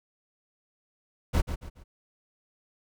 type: noise with echo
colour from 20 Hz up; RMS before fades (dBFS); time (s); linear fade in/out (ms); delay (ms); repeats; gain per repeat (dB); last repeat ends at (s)
brown; -22; 1.33-1.42; 20; 140; 3; -9; 1.84
effects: none